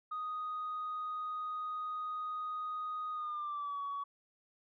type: tone with pitch glide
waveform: sine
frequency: 1244.5 to 1128.1 Hz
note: D#6 to C#6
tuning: 0 to +30 cents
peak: -35 dBFS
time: 0.11-4.04 s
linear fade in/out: 10 ms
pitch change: -170 cents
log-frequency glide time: 3.12-3.81 s
effects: tanh soft clip ceiling -33 dBFS